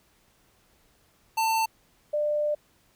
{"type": "tone pair in turn", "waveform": ["square", "sine"], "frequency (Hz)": [893, 596], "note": ["A5", "D5"], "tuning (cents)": [25, 25], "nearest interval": "perfect fifth", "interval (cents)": 700, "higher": "first", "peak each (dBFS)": -23, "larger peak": "neither", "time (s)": [[1.37, 1.66], [2.13, 2.55]], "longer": "second", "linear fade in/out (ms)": 10, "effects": ["pink hiss -64 dBFS RMS until 2.95 s"]}